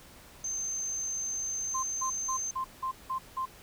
sine tone, 6272 Hz, G8, in tune, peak -31 dBFS, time 0.44-2.51 s, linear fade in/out 5 ms
sine tone bursts, 1046.5 Hz, C6, in tune, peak -29 dBFS, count 7, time 1.74-3.457 s, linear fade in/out 10 ms, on 91 ms, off 180 ms
effects tanh soft clip ceiling -21 dBFS + pink hiss -53 dBFS RMS until 3.62 s

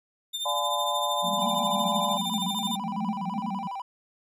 40% pulse tone with tremolo, 3604 Hz, A7, 41 cents sharp, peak -26 dBFS, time 0.33-2.77 s, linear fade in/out 20 ms, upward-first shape triangle, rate 13 Hz, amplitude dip 65%
sine chord, D diminished seventh, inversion none, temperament just, 587.3 / 704.8 / 845.8 / 1014.9 Hz, D5 / F5 / Ab5 / Cb6, 0 / +16 / +31 / +47 cents, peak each -32 / -33 / -31 / -29 dBFS, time 0.45-2.18 s, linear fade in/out 10 ms
pink band-pass noise, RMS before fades -33 dBFS, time 1.22-3.68 s, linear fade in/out 20 ms, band 180 to 230 Hz, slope 96 dB/octave
triangle tone with vibrato, 880 Hz, A5, in tune, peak -30 dBFS, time 1.38-3.82 s, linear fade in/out 5 ms, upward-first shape square, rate 12 Hz, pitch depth 200 cents each way
effects none

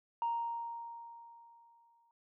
sine tone with exponential decay, 932.3 Hz, A#5, in tune, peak -29 dBFS, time 0.22-2.11 s, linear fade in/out 1 ms, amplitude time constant 410 ms, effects tanh soft clip ceiling -27 dBFS

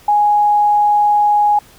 sine tone, 830.6 Hz, G#5, in tune, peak -9 dBFS, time 0.08-1.59 s, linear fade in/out 5 ms, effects pink hiss -45 dBFS RMS until 1.78 s

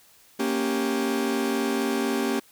40% pulse chord, G diminished, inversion first, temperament equal, 233.1 / 277.2 / 392 Hz, Bb3 / Db4 / G4, 0 / 0 / 0 cents, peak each -27 dBFS, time 0.39-2.4 s, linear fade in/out 10 ms, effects white hiss -56 dBFS RMS until 2.51 s

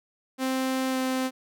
sawtooth tone with pitch glide, 261.6 to 259.6 Hz, C4 to C4, 0 to -13 cents, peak -21 dBFS, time 0.38-1.31 s, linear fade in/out 50 ms, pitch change -13 cents, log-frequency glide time 0.9-0.97 s, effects none

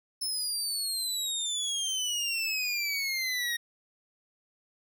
25% pulse exponential sweep, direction down, 5274 to 1864.7 Hz, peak -25 dBFS, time 0.21-3.57 s, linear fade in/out 10 ms, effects none

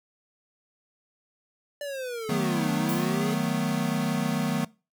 square linear two-way sweep, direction down then up, 587.3 to 287 to 432 Hz, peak -32 dBFS, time 1.81-3.34 s, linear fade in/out 2 ms, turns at 2.72 s
square chord, B dominant seventh, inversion first, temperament equal, 155.56 / 185 / 220 / 246.9 Hz, D#3 / F#3 / A3 / B3, 0 / 0 / 0 / 0 cents, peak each -31 dBFS, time 2.29-4.65 s, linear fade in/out 5 ms
violet noise with exponential decay, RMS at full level -33 dBFS, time 2.89-3.3 s, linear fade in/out 2 ms, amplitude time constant 89 ms
effects noise-tail reverb RT60 0.3 s tail -22 dB re dry

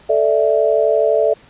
sine chord, A suspended fourth, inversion none, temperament equal, 440 / 587.3 / 659.3 Hz, A4 / D5 / E5, 0 / 0 / 0 cents, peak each -16 dBFS, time 0.09-1.34 s, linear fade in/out 10 ms, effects pink hiss -47 dBFS RMS until 1.49 s + resampled to 8000 Hz

